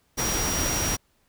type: tone in noise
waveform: sine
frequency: 5710 Hz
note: F8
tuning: 37 cents sharp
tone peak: -28 dBFS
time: 0.17-0.97 s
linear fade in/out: 20 ms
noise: pink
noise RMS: -27 dBFS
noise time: 0.17-0.97 s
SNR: -4 dB
effects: pink hiss -67 dBFS RMS until 1.28 s